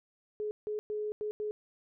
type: tone bursts at uneven times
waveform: sine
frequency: 422.9 Hz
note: G#4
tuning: 31 cents sharp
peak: -32 dBFS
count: 5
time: 0.4-0.51 / 0.67-0.79 / 0.9-1.12 / 1.21-1.31 / 1.4-1.51 s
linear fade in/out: 0 ms
effects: none